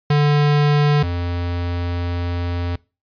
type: tone pair in turn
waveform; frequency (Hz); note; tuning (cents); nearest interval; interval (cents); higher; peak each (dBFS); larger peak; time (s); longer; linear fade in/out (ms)
square; 146.83 / 87.31; D3 / F2; 0 / 0; major sixth; 900; first; -13 / -21; first; 0.1-1.03 / 1.03-2.76; second; 5
effects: noise-tail reverb RT60 0.3 s tail -23 dB re dry + resampled to 11025 Hz